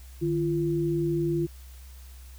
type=tone pair together; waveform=sine; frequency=152.65 / 341.5 Hz; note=D#3 / F4; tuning=-33 / -39 cents; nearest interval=octave + major second; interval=1394 cents; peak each=-28 / -25 dBFS; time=0.21-1.47 s; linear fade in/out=20 ms; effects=added 64 Hz sine -43 dBFS peak until 2.38 s + white hiss -55 dBFS RMS until 2.38 s